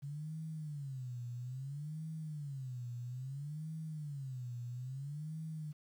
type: tone with vibrato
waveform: sine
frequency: 138.59 Hz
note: C#3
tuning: in tune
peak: -40 dBFS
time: 0.02-5.73 s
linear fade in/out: 20 ms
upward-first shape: sine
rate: 0.6 Hz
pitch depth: 240 cents each way
effects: 11-bit